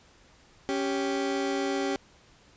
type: tone pair together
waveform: 30% pulse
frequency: 277.2 / 392 Hz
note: C#4 / G4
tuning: 0 / 0 cents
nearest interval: tritone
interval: 600 cents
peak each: -27 dBFS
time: 0.69-1.96 s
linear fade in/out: 0 ms
effects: pink hiss -58 dBFS RMS until 2.56 s + resampled to 16000 Hz